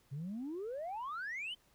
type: exponential sweep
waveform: sine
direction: up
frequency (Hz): 130.1 to 3154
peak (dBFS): -37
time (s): 0.11-1.55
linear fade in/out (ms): 20
effects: tanh soft clip ceiling -36 dBFS + pink hiss -70 dBFS RMS until 1.74 s